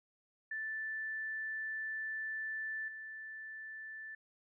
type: tone with level steps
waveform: sine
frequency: 1760 Hz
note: A6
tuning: in tune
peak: -37 / -44 dBFS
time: 0.51-4.15 s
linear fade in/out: 5 ms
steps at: 2.88 s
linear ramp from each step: 2 ms
effects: none